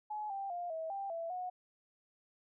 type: tone with pitch steps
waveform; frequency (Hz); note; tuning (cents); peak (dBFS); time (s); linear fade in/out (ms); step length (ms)
sine; 847 / 787 / 702 / 645 / 789 / 666 / 729; G#5 / G5 / F5 / E5 / G5 / E5 / F#5; +34 / +7 / +9 / -38 / +11 / +18 / -26; -37; 0.1-1.5; 10; 200
effects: none